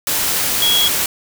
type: tone in noise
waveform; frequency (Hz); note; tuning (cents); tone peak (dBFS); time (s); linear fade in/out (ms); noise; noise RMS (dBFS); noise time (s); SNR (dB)
sine; 3322; G#7; 0; -13; 0.62-0.88; 2; white; -18; 0.07-1.06; +2
effects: none